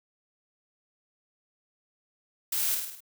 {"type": "noise with echo", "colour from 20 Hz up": "blue", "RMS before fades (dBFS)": -29, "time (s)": [2.52, 2.75], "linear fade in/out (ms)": 5, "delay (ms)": 51, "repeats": 5, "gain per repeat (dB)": -4, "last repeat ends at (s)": 3.005, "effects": []}